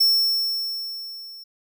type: tone with level ramp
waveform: square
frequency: 5400 Hz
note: E8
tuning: 41 cents sharp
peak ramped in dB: -14 to -39 dBFS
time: 0-1.44 s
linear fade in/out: 10 ms
effects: none